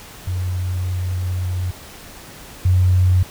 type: tone pair in turn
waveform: sine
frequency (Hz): 91 / 91.51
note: F#2 / F#2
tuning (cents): -28 / -19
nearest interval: unison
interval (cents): 9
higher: second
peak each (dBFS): -19 / -11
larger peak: second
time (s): 0.27-1.71 / 2.65-3.23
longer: first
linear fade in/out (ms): 5
effects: pink hiss -39 dBFS RMS until 3.3 s